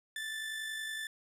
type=tone with amplitude modulation; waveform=30% pulse; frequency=1760 Hz; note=A6; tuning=in tune; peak=-33 dBFS; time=0.16-1.07 s; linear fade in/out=2 ms; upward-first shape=sine; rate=50.7 Hz; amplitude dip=35%; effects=resampled to 32000 Hz